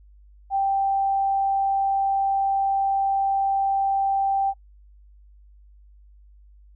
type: tone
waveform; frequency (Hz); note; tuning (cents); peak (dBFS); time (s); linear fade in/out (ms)
sine; 784; G5; 0; -19; 0.5-4.54; 50
effects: noise-tail reverb RT60 0.1 s tail -25 dB re dry + added 50 Hz sine -48 dBFS peak until 6.75 s